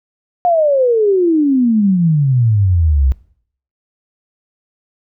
sine exponential sweep, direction down, 722 to 63 Hz, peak -9 dBFS, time 0.45-3.12 s, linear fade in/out 0 ms, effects noise-tail reverb RT60 0.6 s tail -20 dB re dry

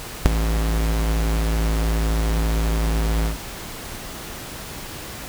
square tone with ADSR envelope, 55 Hz, A1, in tune, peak -6 dBFS, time 0.25-3.38 s, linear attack 9 ms, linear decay 10 ms, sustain -13 dB, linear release 120 ms, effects pink hiss -34 dBFS RMS until 5.28 s

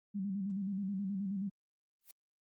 sine tone with vibrato, 196 Hz, G3, in tune, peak -34 dBFS, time 0.14-1.5 s, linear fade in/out 20 ms, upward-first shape square, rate 9.4 Hz, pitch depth 65 cents each way
blue noise with exponential growth, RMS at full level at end -48 dBFS, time 2.01-2.11 s, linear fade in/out 2 ms, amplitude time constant 21 ms
effects Opus 48 kbps

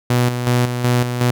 sawtooth tone with tremolo, 122.7 Hz, B2, 11 cents flat, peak -9 dBFS, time 0.1-1.31 s, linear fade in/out 5 ms, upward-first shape square, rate 2.7 Hz, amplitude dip 55%, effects none

